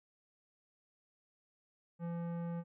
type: tone with tanh clipping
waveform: sine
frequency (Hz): 170.2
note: F3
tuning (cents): -44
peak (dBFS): -39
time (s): 1.99-2.64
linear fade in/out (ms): 50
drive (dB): 15
effects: none